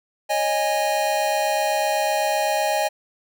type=chord; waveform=square; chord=C# suspended second; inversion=none; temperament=equal with one note detuned; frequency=554.4 / 622.3 / 822 Hz; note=C#5 / D#5 / G#5; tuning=0 / 0 / -18 cents; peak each=-29 / -24 / -23 dBFS; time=0.29-2.89 s; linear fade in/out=20 ms; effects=none